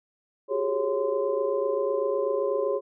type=tone cluster; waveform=sine; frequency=362.6 / 387.2 / 415.1 / 549 / 1033 Hz; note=F#4 / G4 / G#4 / C#5 / C6; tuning=-35 / -21 / -1 / -17 / -22 cents; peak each=-36 / -32 / -27 / -27 / -36 dBFS; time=0.48-2.81 s; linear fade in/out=50 ms; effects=none